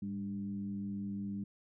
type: tone with frequency modulation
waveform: sine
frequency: 200 Hz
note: G3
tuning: 35 cents sharp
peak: -36 dBFS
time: 0.02-1.44 s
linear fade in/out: 5 ms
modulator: 94.4 Hz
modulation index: 0.57
effects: none